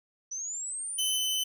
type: linear sweep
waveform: sine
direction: up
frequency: 5920 to 10548 Hz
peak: -33 dBFS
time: 0.31-1.18 s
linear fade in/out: 10 ms
type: tone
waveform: sawtooth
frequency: 3036 Hz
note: F#7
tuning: 44 cents sharp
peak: -24 dBFS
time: 0.98-1.44 s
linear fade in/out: 10 ms
effects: none